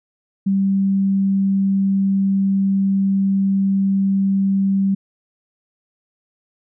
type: tone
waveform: sine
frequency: 195 Hz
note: G3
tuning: 9 cents flat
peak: -14 dBFS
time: 0.46-4.95 s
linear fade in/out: 10 ms
effects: none